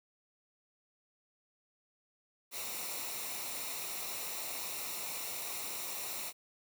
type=noise with comb filter; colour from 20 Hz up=white; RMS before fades=-40 dBFS; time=2.51-6.33 s; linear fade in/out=50 ms; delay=0.62 ms; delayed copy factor=-0.6; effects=none